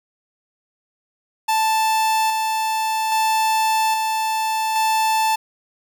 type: tone with tremolo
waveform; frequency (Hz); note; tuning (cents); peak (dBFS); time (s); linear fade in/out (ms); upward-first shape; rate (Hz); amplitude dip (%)
45% pulse; 880; A5; 0; -16; 1.48-5.36; 10; square; 0.61; 30
effects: none